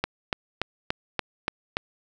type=click train; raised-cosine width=0.3 ms; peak=-8 dBFS; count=7; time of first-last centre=0.04-1.769 s; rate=3.47 Hz; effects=none